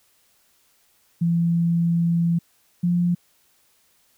sine tone pair in turn, 169.2 / 174.86 Hz, E3 / F3, +45 / +2 cents, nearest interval minor second, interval 57 cents, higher second, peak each -17 dBFS, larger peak neither, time 1.21-2.39 / 2.83-3.15 s, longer first, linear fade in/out 10 ms, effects white hiss -62 dBFS RMS until 4.17 s

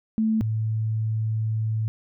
sine tone pair in turn, 220 / 110 Hz, A3 / A2, 0 / 0 cents, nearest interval octave, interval 1200 cents, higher first, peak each -19 / -22 dBFS, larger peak first, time 0.18-0.41 / 0.41-1.88 s, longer second, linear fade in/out 0 ms, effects none

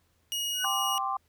sawtooth tone, 2884 Hz, F#7, 45 cents flat, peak -26 dBFS, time 0.32-0.98 s, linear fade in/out 0 ms
sine tone with exponential growth, 1496 Hz, F#6, 19 cents sharp, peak -26 dBFS, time 0.52-0.65 s, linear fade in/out 2 ms, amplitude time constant 28 ms
sine chord, G suspended fourth, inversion none, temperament equal, 784 / 1046.5 / 1174.7 Hz, G5 / C6 / D6, 0 / 0 / 0 cents, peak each -32 dBFS, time 0.64-1.17 s, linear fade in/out 5 ms
effects added 82 Hz sine -70 dBFS peak until 1.28 s + pink hiss -71 dBFS RMS until 1.28 s

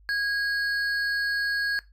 triangle tone pair together, 1643 / 4386 Hz, G#6 / C#8, -19 / -19 cents, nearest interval octave + perfect fourth, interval 1700 cents, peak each -23 / -33 dBFS, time 0.09-1.79 s, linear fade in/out 0 ms, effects noise-tail reverb RT60 0.2 s tail -17 dB re dry + added 50 Hz sine -52 dBFS peak until 1.92 s

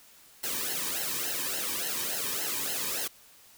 white noise with flanger, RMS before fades -32 dBFS, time 0.43-3.08 s, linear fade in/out 10 ms, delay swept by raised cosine 0.84 to 1.48 ms, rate 3.5 Hz, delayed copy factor -0.85, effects white hiss -56 dBFS RMS until 3.57 s

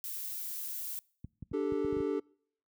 violet noise, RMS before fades -39 dBFS, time 0.04-0.99 s, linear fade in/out 0 ms
clicks, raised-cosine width 5 ms, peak -29 dBFS, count 8, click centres 1.245 / 1.426 / 1.516 / 1.722 / 1.847 / 1.927 / 1.968 / 2.003 s
triangle chord, D suspended fourth, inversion none, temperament equal, 293.7 / 392 / 440 Hz, D4 / G4 / A4, 0 / 0 / 0 cents, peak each -32 dBFS, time 1.53-2.2 s, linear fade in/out 10 ms
effects noise-tail reverb RT60 0.6 s tail -26 dB re dry + high-pass 60 Hz 12 dB/octave

